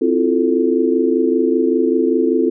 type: chord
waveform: sine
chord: F major seventh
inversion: second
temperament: equal with one note detuned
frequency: 261.6 / 329.6 / 354.7 / 440 Hz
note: C4 / E4 / F4 / A4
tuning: 0 / 0 / +27 / 0 cents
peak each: -18 dBFS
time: 0.01-2.5 s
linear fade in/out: 10 ms
effects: none